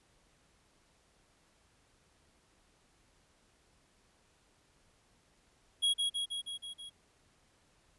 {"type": "tone with echo", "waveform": "square", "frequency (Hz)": 3311, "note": "G#7", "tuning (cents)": -6, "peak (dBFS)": -27, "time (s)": [5.82, 5.94], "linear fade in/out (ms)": 20, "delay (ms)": 160, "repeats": 6, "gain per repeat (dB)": -3, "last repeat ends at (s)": 6.9, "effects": ["pink hiss -69 dBFS RMS until 7.98 s", "resampled to 24000 Hz"]}